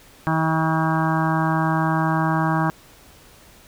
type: harmonic tone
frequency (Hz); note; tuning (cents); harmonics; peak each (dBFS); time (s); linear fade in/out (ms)
160; D#3; +49; 1 / 2 / 4 / 5 / 6 / 7 / 8 / 9 / 10; -21 / -25 / -30 / -27 / -27 / -27 / -32 / -34 / -30; 0.27-2.7; 0
effects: pink hiss -49 dBFS RMS until 3.67 s